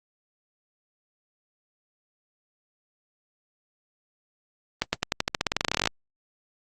accelerating click train, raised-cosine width 0.2 ms, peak -5 dBFS, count 22, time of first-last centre 4.82-5.874 s, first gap 110 ms, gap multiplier 0.91, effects Opus 24 kbps

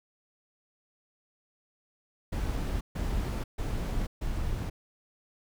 brown noise bursts, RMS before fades -31 dBFS, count 4, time 2.32-4.7 s, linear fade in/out 10 ms, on 490 ms, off 140 ms, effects none

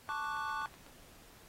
triangle chord, D major seventh, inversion second, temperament equal, 880 / 1108.7 / 1174.7 / 1480 Hz, A5 / C#6 / D6 / F#6, 0 / 0 / 0 / 0 cents, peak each -39 dBFS, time 0.09-0.66 s, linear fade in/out 0 ms
click train, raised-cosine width 0.3 ms, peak -38 dBFS, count 7, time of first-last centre 0.12-0.864 s, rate 8.06 Hz
effects pink hiss -59 dBFS RMS until 1.48 s + AAC 48 kbps

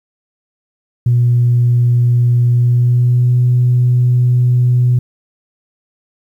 sine tone with pitch glide, 121 to 123.54 Hz, B2 to B2, -35 to +1 cents, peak -7 dBFS, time 1.06-4.99 s, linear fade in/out 5 ms, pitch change +36 cents, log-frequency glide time 2.52-3.38 s, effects tanh soft clip ceiling -4 dBFS + 8-bit

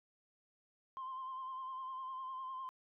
sine tone with vibrato, 1046.5 Hz, C6, in tune, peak -40 dBFS, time 0.97-2.69 s, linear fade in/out 0 ms, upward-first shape sine, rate 9.9 Hz, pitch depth 38 cents each way, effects tanh soft clip ceiling -38 dBFS

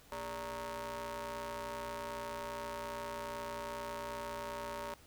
sawtooth ring-modulated tone, 174.5 Hz, F3, 1 cent flat, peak -33 dBFS, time 0.12-4.94 s, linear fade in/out 0 ms, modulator 754 Hz, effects pink hiss -61 dBFS RMS until 5.06 s

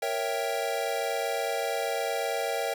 square chord, A# diminished seventh, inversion none, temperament equal, 466.2 / 554.4 / 659.3 / 784 Hz, A#4 / C#5 / E5 / G5, 0 / 0 / 0 / 0 cents, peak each -34 dBFS, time 0.02-2.74 s, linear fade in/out 5 ms, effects none

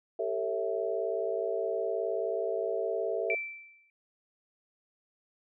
sine chord, A dominant seventh, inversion third, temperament equal with one note detuned, 392 / 451.1 / 554.4 / 659.3 Hz, G4 / A4 / C#5 / E5, 0 / +43 / 0 / 0 cents, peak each -35 / -33 / -38 / -33 dBFS, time 0.19-3.35 s, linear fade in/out 5 ms
sine tone with exponential decay, 2334 Hz, D7, 11 cents flat, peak -26 dBFS, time 3.3-3.9 s, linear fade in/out 1 ms, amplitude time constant 130 ms
effects none

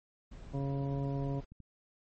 brown noise, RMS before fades -47 dBFS, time 0.31-1.45 s, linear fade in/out 10 ms
harmonic tone, 138.59 Hz, C#3, in tune, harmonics 1 / 2 / 3 / 4 / 5 / 7, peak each -33 / -39 / -43 / -45 / -47 / -50 dBFS, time 0.53-1.41 s, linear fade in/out 20 ms
clicks, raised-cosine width 5 ms, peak -39 dBFS, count 7, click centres 0.823 / 0.927 / 0.969 / 1.09 / 1.352 / 1.52 / 1.603 s
effects MP3 32 kbps

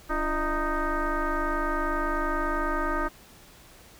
sine tone with frequency modulation, 607 Hz, D#5, 43 cents flat, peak -24 dBFS, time 0.09-3.09 s, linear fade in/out 20 ms, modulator 316 Hz, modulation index 3.1, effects pink hiss -52 dBFS RMS until 3.99 s

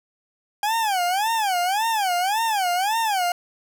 40% pulse tone with vibrato, 802 Hz, G5, 39 cents sharp, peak -19 dBFS, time 0.63-3.32 s, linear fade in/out 2 ms, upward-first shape sine, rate 1.8 Hz, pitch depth 230 cents each way, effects none

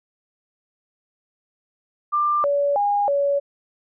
sine tone with pitch steps, 1189 / 570 / 816 / 565 Hz, D6 / C#5 / G#5 / C#5, +21 / +48 / -31 / +33 cents, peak -17 dBFS, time 2.12-3.4 s, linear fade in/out 20 ms, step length 320 ms, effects none

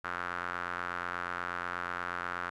sawtooth tone with band-pass filter, 88.3 Hz, F2, 20 cents sharp, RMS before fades -37 dBFS, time 0.04-2.5 s, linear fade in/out 10 ms, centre 1400 Hz, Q 3.8, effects none

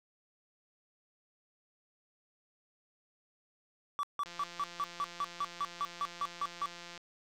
triangle tone bursts, 1150 Hz, D6, 37 cents flat, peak -29 dBFS, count 14, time 3.99-6.658 s, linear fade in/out 0 ms, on 42 ms, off 160 ms
click train, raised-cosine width 0.2 ms, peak -30 dBFS, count 471, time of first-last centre 4.26-6.977 s, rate 173 Hz
effects none

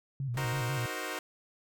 sine tone with vibrato, 128 Hz, C3, 38 cents flat, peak -31 dBFS, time 0.2-0.86 s, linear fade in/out 2 ms, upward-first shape square, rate 6.1 Hz, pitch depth 110 cents each way
brown noise with exponential decay, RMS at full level -43 dBFS, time 0.34-1.13 s, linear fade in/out 2 ms, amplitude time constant 170 ms
10% pulse chord, C half-diminished seventh, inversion first, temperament equal, 311.1 / 370 / 466.2 / 523.3 Hz, Eb4 / Gb4 / Bb4 / C5, 0 / 0 / 0 / 0 cents, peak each -32 dBFS, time 0.37-1.19 s, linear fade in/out 2 ms
effects none

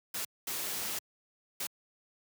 white noise bursts at uneven times, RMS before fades -36 dBFS, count 3, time 0.14-0.25 / 0.47-0.99 / 1.6-1.67 s, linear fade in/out 5 ms, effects high-pass 100 Hz 12 dB/octave

